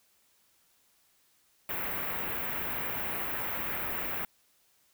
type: band-stop noise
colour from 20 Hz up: white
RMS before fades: -34 dBFS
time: 1.69-4.25 s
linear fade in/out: 2 ms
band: 2400 to 16000 Hz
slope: 24 dB/octave
effects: white hiss -68 dBFS RMS until 4.93 s